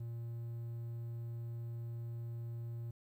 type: tone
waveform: triangle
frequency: 116.9 Hz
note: A#2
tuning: 5 cents sharp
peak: -38 dBFS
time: 0-2.91 s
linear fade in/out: 5 ms
effects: 12-bit